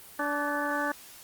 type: harmonic tone with a mistuned harmonic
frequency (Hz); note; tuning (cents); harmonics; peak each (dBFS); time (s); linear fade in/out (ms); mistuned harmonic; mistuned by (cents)
289.9; D4; -22; 1 / 2 / 3 / 4 / 5 / 6; -34 / -34 / -34 / -34 / -34 / -34; 0.19-0.92; 5; 5; +57
effects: white hiss -49 dBFS RMS until 1.23 s + Opus 32 kbps